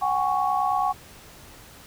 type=tone cluster; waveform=sine; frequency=745 / 814 / 1110 Hz; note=F#5 / G#5 / C#6; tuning=+12 / -35 / +2 cents; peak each=-25 dBFS; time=0.01-0.93 s; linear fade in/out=20 ms; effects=pink hiss -47 dBFS RMS until 1.86 s